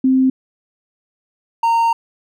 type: tone pair in turn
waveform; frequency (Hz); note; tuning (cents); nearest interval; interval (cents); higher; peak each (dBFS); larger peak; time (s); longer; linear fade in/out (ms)
sine / triangle; 261.4 / 921.6; C4 / A#5; -1 / -20; octave + minor seventh; 2181; second; -10; neither; 0.04-0.3 / 1.63-1.93; second; 5
effects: none